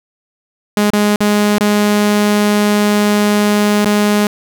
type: tone with dropouts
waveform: sawtooth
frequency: 207.7 Hz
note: G#3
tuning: in tune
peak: -6 dBFS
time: 0.77-4.27 s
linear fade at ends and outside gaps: 2 ms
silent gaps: 0.903-0.933 / 1.16-1.205 / 1.583-1.608 / 3.847-3.857 s
effects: 8-bit